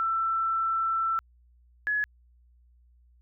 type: tone pair in turn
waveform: sine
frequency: 1335 / 1692.7 Hz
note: E6 / G#6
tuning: +22 / +33 cents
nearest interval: major third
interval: 411 cents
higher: second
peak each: -24 dBFS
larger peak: neither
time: 0-1.19 / 1.87-2.04 s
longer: first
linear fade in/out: 0 ms
effects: added 60 Hz sine -57 dBFS peak until 3.21 s